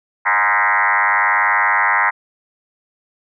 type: tone with frequency modulation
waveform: sine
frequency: 1445 Hz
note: F#6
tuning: 41 cents flat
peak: -12 dBFS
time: 0.25-2.11 s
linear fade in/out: 20 ms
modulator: 101 Hz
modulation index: 6.1
effects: none